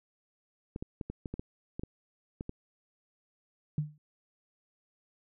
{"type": "clicks", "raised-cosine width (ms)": 3, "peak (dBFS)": -24, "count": 11, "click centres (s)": [0.761, 0.825, 1.012, 1.1, 1.258, 1.34, 1.395, 1.795, 1.835, 2.409, 2.494]}
{"type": "tone with exponential decay", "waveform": "sine", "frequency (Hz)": 150, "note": "D3", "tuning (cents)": 37, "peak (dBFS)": -24, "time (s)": [3.78, 3.98], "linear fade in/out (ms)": 2, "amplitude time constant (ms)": 42}
{"effects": []}